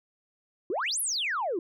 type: exponential two-way sweep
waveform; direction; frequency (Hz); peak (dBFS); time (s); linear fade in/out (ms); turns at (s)
sine; up then down; 318.2 to 11760 to 318.2; -26; 0.7-1.59; 2; 1
effects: tanh soft clip ceiling -22 dBFS